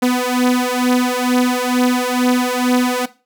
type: beating tone pair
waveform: sawtooth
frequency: 248.2 / 250.4 Hz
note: B3 / B3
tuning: +9 / +24 cents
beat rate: 2.2 Hz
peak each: -13 dBFS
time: 0.02-3.06 s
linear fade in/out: 10 ms
effects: noise-tail reverb RT60 0.3 s tail -17 dB re dry